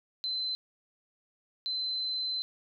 sine tone bursts at uneven times, 4061 Hz, B7, 48 cents sharp, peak -30 dBFS, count 2, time 0.24-0.55 / 1.66-2.42 s, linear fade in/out 0 ms, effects none

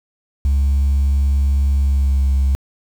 sine tone with pitch glide, 69.4 to 67.7 Hz, C#2 to C#2, +3 to -40 cents, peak -10 dBFS, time 0.45-2.55 s, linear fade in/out 0 ms, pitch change -43 cents, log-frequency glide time 1.77-2.25 s, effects tanh soft clip ceiling -11 dBFS + 7-bit

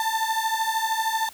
35% pulse beating tone pair, 884 / 897 Hz, A5 / A5, +8 / +33 cents, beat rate 13 Hz, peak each -24 dBFS, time 0-1.29 s, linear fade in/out 2 ms, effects white hiss -48 dBFS RMS until 1.33 s

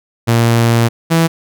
sawtooth tone pair in turn, 116.5 / 164.76 Hz, A#2 / E3, -1 / -1 cents, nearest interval tritone, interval 600 cents, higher second, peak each -5 dBFS, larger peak neither, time 0.27-0.89 / 1.1-1.28 s, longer first, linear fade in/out 20 ms, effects none

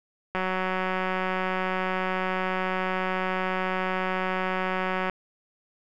click train, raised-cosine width 0.5 ms, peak -13 dBFS, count 884, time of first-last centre 0.35-5.097 s, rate 186 Hz, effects none

